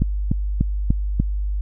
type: click train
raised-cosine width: 5 ms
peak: -5 dBFS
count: 5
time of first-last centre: 0.02-1.2 s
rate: 3.39 Hz
effects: added 50 Hz sine -20 dBFS peak until 1.61 s